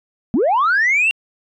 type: linear sweep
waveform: sine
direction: up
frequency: 194.9 to 2792 Hz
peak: -11 dBFS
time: 0.34-1.11 s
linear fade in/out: 0 ms
effects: tanh soft clip ceiling -10 dBFS